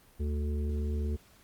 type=harmonic tone with a mistuned harmonic; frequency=73.42 Hz; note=D2; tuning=in tune; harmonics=1 / 3 / 5 / 6; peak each=-29 / -39 / -43 / -45 dBFS; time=0.19-1.17 s; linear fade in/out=20 ms; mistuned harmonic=1; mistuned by=+37 cents; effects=pink hiss -60 dBFS RMS until 1.43 s + Opus 32 kbps